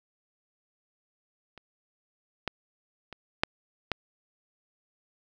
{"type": "clicks", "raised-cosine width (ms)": 0.3, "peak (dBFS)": [-30, -13, -25, -6, -11], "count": 5, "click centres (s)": [1.577, 2.477, 3.127, 3.435, 3.917], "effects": []}